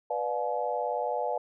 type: chord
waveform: sine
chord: B diminished seventh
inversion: none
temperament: just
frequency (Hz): 493.9 / 592.7 / 711.2 / 853.4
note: B4 / D5 / F5 / Ab5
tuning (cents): 0 / +16 / +31 / +47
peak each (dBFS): -33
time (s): 0.1-1.38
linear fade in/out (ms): 5
effects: none